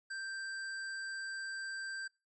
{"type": "tone", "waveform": "square", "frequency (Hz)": 1571, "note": "G6", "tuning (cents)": 3, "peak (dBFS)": -40, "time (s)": [0.1, 2.08], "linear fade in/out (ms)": 10, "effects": ["noise-tail reverb RT60 0.3 s tail -26 dB re dry", "resampled to 22050 Hz"]}